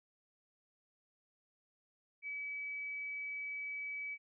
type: tone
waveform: sine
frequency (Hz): 2287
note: D7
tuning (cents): -47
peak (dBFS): -39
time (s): 2.22-4.18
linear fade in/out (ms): 50
effects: none